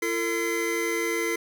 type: tone cluster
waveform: square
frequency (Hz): 339.9 / 451.7 / 2047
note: F4 / A4 / C7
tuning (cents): -47 / +45 / -38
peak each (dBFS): -30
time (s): 0.02-1.36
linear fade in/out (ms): 5
effects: none